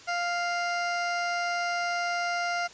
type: tone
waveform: 20% pulse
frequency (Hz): 698.5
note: F5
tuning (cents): 0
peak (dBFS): -22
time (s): 0.07-2.68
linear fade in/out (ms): 20
effects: white hiss -49 dBFS RMS until 2.73 s + resampled to 16000 Hz